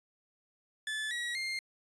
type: tone with pitch steps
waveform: 30% pulse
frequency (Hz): 1736 / 1915.1 / 2113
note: A6 / A#6 / C7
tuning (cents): -24 / +46 / +16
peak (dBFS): -31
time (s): 0.87-1.59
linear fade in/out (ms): 2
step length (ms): 240
effects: resampled to 22050 Hz